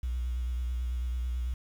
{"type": "tone with vibrato", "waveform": "triangle", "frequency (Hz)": 61.3, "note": "B1", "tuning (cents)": -12, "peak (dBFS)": -25, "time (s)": [0.03, 1.54], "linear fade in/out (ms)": 5, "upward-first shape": "triangle", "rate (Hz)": 9.1, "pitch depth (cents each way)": 51, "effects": ["tanh soft clip ceiling -27 dBFS", "9-bit"]}